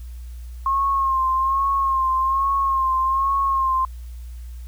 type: tone with vibrato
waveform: sine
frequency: 1073 Hz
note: C6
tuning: 43 cents sharp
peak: -17 dBFS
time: 0.66-3.85 s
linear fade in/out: 2 ms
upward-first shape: sine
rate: 1.2 Hz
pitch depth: 43 cents each way
effects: added 60 Hz sine -32 dBFS peak until 4.67 s + white hiss -55 dBFS RMS until 4.67 s